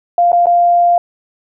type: tone with dropouts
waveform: sine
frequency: 697 Hz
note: F5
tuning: 4 cents flat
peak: -7 dBFS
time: 0.18-0.98 s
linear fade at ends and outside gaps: 2 ms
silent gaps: 0.319-0.329 / 0.458-0.468 s
effects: none